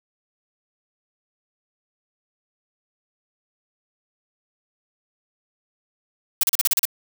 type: noise bursts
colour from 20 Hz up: blue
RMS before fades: -18 dBFS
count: 8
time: 6.41-6.853 s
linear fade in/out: 2 ms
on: 23 ms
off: 37 ms
effects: none